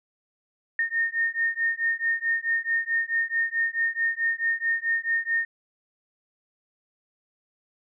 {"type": "beating tone pair", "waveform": "sine", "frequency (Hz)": [1831, 1835.6], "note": ["A#6", "A#6"], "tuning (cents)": [-32, -27], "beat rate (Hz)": 4.6, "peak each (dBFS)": -26, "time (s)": [0.79, 5.45], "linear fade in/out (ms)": 2, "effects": []}